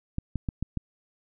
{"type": "clicks", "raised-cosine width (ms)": 5, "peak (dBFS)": -16, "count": 5, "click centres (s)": [0.184, 0.357, 0.488, 0.626, 0.773], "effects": []}